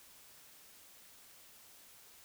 silence, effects white hiss -59 dBFS RMS until 2.24 s

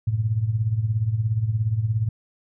sine tone with tremolo, 110.2 Hz, A2, 3 cents sharp, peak -16 dBFS, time 0.07-2.09 s, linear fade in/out 5 ms, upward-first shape triangle, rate 17 Hz, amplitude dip 80%, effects none

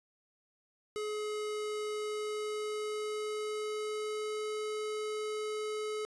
square tone with pitch glide, 423.6 to 427.5 Hz, G#4 to A4, +34 to -50 cents, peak -35 dBFS, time 0.96-6.05 s, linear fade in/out 0 ms, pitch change +16 cents, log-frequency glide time 1.92-4.5 s, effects resampled to 24000 Hz

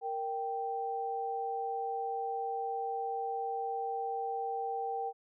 sine tone pair together, 465 / 782 Hz, A#4 / G5, -4 / -4 cents, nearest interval major sixth, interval 900 cents, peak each -38 / -34 dBFS, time 0.01-5.13 s, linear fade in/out 50 ms, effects none

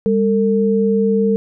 sine tone pair together, 200.8 / 450.8 Hz, G3 / A4, +42 / +42 cents, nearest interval octave + major second, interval 1400 cents, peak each -15 dBFS, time 0.06-1.36 s, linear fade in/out 0 ms, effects none

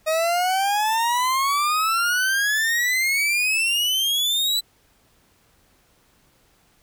40% pulse exponential sweep, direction up, 622.3 to 4011 Hz, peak -18 dBFS, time 0.06-4.61 s, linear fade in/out 20 ms, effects pink hiss -60 dBFS RMS until 6.82 s

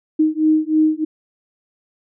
sine beating tone pair, 310 / 313.2 Hz, D#4 / D#4, -6 / +11 cents, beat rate 3.2 Hz, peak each -16 dBFS, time 0.19-1.05 s, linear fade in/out 10 ms, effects none

